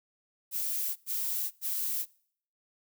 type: noise bursts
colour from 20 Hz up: violet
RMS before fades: -32 dBFS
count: 3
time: 0.51-2.06 s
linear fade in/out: 50 ms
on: 450 ms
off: 100 ms
effects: noise-tail reverb RT60 0.6 s tail -24 dB re dry

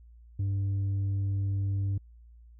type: tone with tanh clipping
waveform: sine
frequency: 98.5 Hz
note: G2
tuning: 9 cents sharp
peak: -27 dBFS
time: 0.39-1.98 s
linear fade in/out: 5 ms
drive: 3 dB
effects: added 58 Hz sine -50 dBFS peak until 2.59 s

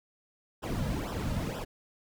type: noise with flanger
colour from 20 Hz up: brown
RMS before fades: -33 dBFS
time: 0.62-1.65 s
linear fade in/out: 20 ms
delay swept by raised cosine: 0.45 to 2.75 ms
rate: 2.1 Hz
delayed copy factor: -0.8
effects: none

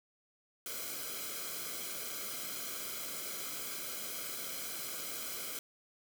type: noise with comb filter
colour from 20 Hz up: white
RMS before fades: -41 dBFS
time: 0.66-5.59 s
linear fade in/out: 2 ms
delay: 1.1 ms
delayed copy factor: -0.8
effects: none

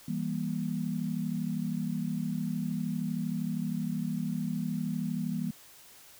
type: chord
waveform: sine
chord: E diminished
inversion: none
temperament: just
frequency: 164.81 / 197.78 / 237.3 Hz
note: E3 / G3 / Bb3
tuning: 0 / +16 / +31 cents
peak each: -34 dBFS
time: 0.08-5.51 s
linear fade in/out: 5 ms
effects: white hiss -54 dBFS RMS until 6.19 s

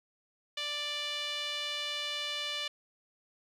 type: tone with band-pass filter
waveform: sawtooth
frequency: 588 Hz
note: D5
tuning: 2 cents sharp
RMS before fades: -36 dBFS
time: 0.57-2.68 s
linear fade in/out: 5 ms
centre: 3300 Hz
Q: 2.9
effects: none

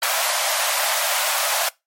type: high-pass noise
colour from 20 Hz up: pink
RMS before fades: -21 dBFS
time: 0.02-1.69 s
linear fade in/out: 5 ms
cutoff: 560 Hz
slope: 96 dB/octave
effects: noise-tail reverb RT60 0.2 s tail -22 dB re dry + MP3 64 kbps

